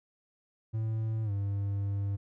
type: tone with pitch glide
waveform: triangle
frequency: 110.8 to 99.86 Hz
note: A2 to G2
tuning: +13 to +33 cents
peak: -27 dBFS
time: 0.73-2.17 s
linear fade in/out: 20 ms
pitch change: -180 cents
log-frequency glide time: 1.24-1.31 s
effects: none